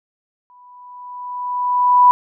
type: tone with exponential growth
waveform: sine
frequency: 987.8 Hz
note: B5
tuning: in tune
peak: -5 dBFS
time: 0.5-2.11 s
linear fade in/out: 0 ms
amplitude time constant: 350 ms
effects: none